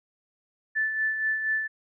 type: tone with tremolo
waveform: sine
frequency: 1754 Hz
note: A6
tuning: 6 cents flat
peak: -22 dBFS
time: 0.75-1.68 s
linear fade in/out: 20 ms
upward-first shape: sine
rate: 4.2 Hz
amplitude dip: 50%
effects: none